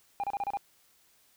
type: tone bursts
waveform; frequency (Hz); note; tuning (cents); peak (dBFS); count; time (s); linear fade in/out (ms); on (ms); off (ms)
sine; 805; G5; +46; -26; 6; 0.2-0.571; 0; 36; 31
effects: tanh soft clip ceiling -28 dBFS + white hiss -65 dBFS RMS until 1.36 s